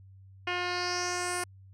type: tone with low-pass filter sweep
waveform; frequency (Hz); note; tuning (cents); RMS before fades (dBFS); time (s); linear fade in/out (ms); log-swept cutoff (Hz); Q
10% pulse; 356.8; F4; +37; -32; 0.47-1.44; 5; 3000 to 10000; 3.8
effects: added 96 Hz sine -50 dBFS peak until 1.73 s